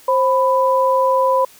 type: tone pair together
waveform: sine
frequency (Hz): 528.5 / 995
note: C5 / B5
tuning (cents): +17 / +13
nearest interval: major seventh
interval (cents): 1096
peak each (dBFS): -15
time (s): 0.08-1.45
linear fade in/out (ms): 5
effects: white hiss -46 dBFS RMS until 1.59 s